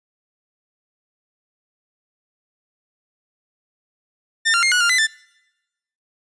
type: tone with pitch steps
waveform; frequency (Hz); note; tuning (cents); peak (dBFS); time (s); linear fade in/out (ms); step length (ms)
sawtooth; 1803 / 1385 / 2126 / 1464 / 1400 / 2015 / 1771; A6 / F6 / C7 / F#6 / F6 / B6 / A6; +42 / -15 / +27 / -19 / +4 / +34 / +11; -11; 4.45-5.073; 20; 89
effects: noise-tail reverb RT60 1.0 s tail -26 dB re dry + resampled to 22050 Hz